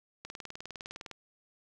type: click train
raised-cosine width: 0.2 ms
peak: -25 dBFS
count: 18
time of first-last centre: 0.25-1.113 s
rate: 19.7 Hz
effects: none